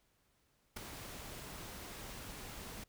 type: noise with ADSR envelope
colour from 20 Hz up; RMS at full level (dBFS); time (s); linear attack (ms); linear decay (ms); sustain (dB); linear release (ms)
pink; -39; 0.76-2.84; 10; 7; -9; 6
effects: pink hiss -75 dBFS RMS until 2.88 s